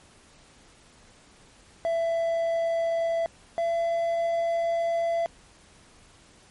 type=tone pair in turn; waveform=triangle; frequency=666 / 673.3 Hz; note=E5 / E5; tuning=+18 / +36 cents; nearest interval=unison; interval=18 cents; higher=second; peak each=-21 dBFS; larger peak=neither; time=1.85-3.26 / 3.58-5.26 s; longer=second; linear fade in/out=0 ms; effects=pink hiss -55 dBFS RMS until 6.5 s + MP3 48 kbps